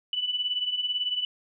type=beating tone pair; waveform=sine; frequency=2960 / 2978 Hz; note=F#7 / F#7; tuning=0 / +11 cents; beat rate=18 Hz; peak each=-32 / -27 dBFS; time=0.13-1.25 s; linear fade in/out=2 ms; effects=none